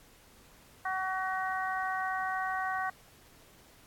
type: harmonic tone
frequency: 376.7 Hz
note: F#4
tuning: 31 cents sharp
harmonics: 2 / 3 / 4 / 5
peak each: -34 / -36 / -37 / -38 dBFS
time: 0.85-2.9 s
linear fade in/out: 5 ms
effects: pink hiss -59 dBFS RMS until 3.86 s + AAC 64 kbps